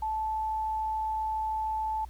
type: tone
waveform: sine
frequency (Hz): 873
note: A5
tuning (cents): -14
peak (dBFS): -28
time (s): 0.02-2.05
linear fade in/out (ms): 5
effects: added 60 Hz sine -43 dBFS peak until 2.09 s + pink hiss -60 dBFS RMS until 2.09 s